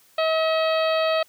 harmonic tone, 640 Hz, D#5, 49 cents sharp, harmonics 1 / 2 / 3 / 4 / 5 / 6 / 7, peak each -20 / -27 / -33 / -31 / -34 / -34 / -36 dBFS, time 0.18-1.23 s, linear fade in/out 5 ms, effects white hiss -57 dBFS RMS until 1.28 s + high-pass 80 Hz 12 dB/octave

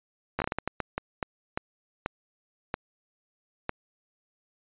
slowing click train, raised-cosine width 0.5 ms, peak -13 dBFS, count 15, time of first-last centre 0.39-3.694 s, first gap 12 ms, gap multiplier 1.4, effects resampled to 8000 Hz

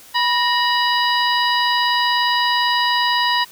harmonic tone with a mistuned harmonic, 977 Hz, B5, 19 cents flat, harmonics 1 / 2 / 3 / 4 / 5, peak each -18 / -21 / -23 / -24 / -25 dBFS, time 0.14-3.45 s, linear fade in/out 20 ms, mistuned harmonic 2, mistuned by -86 cents, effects white hiss -44 dBFS RMS until 3.51 s

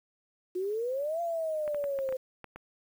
sine exponential two-way sweep, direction up then down, 355.9 to 690 to 516 Hz, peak -29 dBFS, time 0.55-2.17 s, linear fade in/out 10 ms, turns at 1.21 s
clicks, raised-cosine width 0.5 ms, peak -28 dBFS, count 8, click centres 1.678 / 1.746 / 1.841 / 1.989 / 2.09 / 2.125 / 2.443 / 2.56 s
effects 9-bit

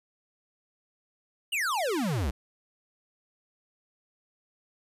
square exponential sweep, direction down, 3010 to 58.27 Hz, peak -27 dBFS, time 1.52-2.31 s, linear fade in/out 10 ms, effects resampled to 32000 Hz

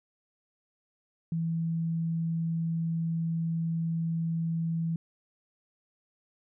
sine tone, 164.81 Hz, E3, in tune, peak -27 dBFS, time 1.32-4.96 s, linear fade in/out 2 ms, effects none

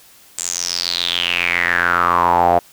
sawtooth tone with band-pass filter sweep, 87.2 Hz, F2, 2 cents flat, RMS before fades -17 dBFS, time 0.38-2.59 s, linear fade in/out 5 ms, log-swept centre 7700 to 680 Hz, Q 6.8, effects white hiss -47 dBFS RMS until 2.72 s

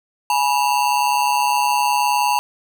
square ring-modulated tone, 907 Hz, A#5, 48 cents flat, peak -13 dBFS, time 0.3-2.39 s, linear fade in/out 0 ms, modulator 69.7 Hz, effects none

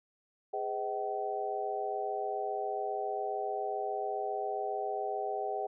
harmonic tone with a mistuned harmonic, 127.2 Hz, C3, 48 cents flat, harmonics 3 / 4 / 5 / 6, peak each -37 / -42 / -39 / -35 dBFS, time 0.53-5.67 s, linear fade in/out 10 ms, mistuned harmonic 3, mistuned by +140 cents, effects none

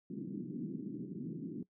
pink band-pass noise, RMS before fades -42 dBFS, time 0.1-1.63 s, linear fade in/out 5 ms, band 150 to 340 Hz, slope 48 dB/octave, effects noise-tail reverb RT60 0.1 s tail -20 dB re dry

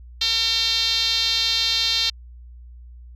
5% pulse tone with band-pass filter, 454.3 Hz, A#4, 45 cents flat, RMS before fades -21 dBFS, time 0.21-2.1 s, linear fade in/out 5 ms, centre 4000 Hz, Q 3.7, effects added 60 Hz sine -39 dBFS peak until 3.15 s

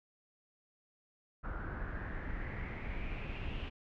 brown noise with low-pass filter sweep, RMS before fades -40 dBFS, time 1.43-3.7 s, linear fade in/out 20 ms, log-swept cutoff 1400 to 2900 Hz, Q 5.7, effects none

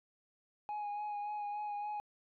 sine tone with vibrato, 830.6 Hz, G#5, in tune, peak -34 dBFS, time 0.69-2 s, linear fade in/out 0 ms, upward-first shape sine, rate 3.5 Hz, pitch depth 21 cents each way, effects tanh soft clip ceiling -36 dBFS

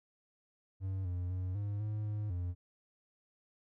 triangle tone with pitch steps, 95.5 / 89.3 / 92 / 102.3 / 106.4 / 105.3 / 88.6 Hz, G2 / F2 / F#2 / G#2 / G#2 / G#2 / F2, -45 / +39 / -9 / -26 / +42 / +24 / +25 cents, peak -32 dBFS, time 0.8-2.55 s, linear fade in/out 50 ms, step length 250 ms, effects none

